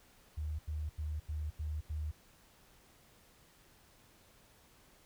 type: tone bursts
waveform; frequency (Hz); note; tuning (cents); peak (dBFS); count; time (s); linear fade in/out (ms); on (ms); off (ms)
sine; 76.3; D#2; -33; -35; 6; 0.37-2.115; 10; 220; 85
effects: pink hiss -64 dBFS RMS until 5.05 s